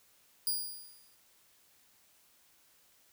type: tone with exponential decay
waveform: 5% pulse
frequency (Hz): 4855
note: D#8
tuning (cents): -43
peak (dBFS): -21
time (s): 0.47-1.16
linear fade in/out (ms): 1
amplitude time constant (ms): 150
effects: white hiss -66 dBFS RMS until 3.12 s